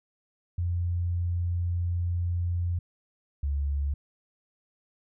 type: tone pair in turn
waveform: sine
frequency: 87.31 / 71.01 Hz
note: F2 / C#2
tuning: 0 / +42 cents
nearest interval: major third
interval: 358 cents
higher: first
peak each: -25 dBFS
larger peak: neither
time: 0.58-2.79 / 3.43-3.94 s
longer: first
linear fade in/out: 5 ms
effects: none